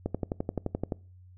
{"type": "click train", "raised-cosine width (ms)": 2, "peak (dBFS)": -16, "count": 11, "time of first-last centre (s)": [0.06, 0.922], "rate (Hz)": 11.6, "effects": ["noise-tail reverb RT60 0.4 s tail -24 dB re dry", "added 91 Hz sine -50 dBFS peak until 1.37 s"]}